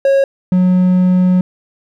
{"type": "tone pair in turn", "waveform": "triangle", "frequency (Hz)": [547, 182.54], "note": ["C#5", "F#3"], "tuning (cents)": [-23, -23], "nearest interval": "octave + perfect fifth", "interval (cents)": 1900, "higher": "first", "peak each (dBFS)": -6, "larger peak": "neither", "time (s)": [[0.05, 0.24], [0.52, 1.41]], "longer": "second", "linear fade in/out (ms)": 2, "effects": []}